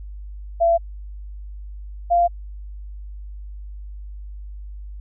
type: tone pair in turn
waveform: sine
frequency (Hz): 675 / 693.6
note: E5 / F5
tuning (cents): +41 / -12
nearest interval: unison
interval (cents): 47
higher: second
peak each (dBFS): -13 / -13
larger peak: neither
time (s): 0.6-0.78 / 2.1-2.28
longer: neither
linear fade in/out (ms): 20
effects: added 50 Hz sine -32 dBFS peak until 5 s